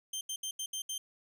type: tone bursts at uneven times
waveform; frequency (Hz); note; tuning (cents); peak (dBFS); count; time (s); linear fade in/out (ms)
20% pulse; 3149; G7; +7; -30; 6; 0.13-0.21 / 0.29-0.36 / 0.43-0.51 / 0.59-0.66 / 0.73-0.82 / 0.89-0.98; 5
effects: none